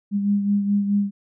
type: beating tone pair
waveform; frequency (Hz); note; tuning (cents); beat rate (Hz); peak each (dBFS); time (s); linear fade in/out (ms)
sine; 202 / 206.7; G#3 / G#3; -48 / -8; 4.7; -18 / -27; 0.11-1.11; 50
effects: none